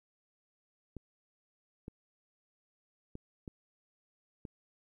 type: clicks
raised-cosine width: 3 ms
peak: -30 dBFS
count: 5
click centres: 0.967 / 1.881 / 3.154 / 3.478 / 4.452 s
effects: 12-bit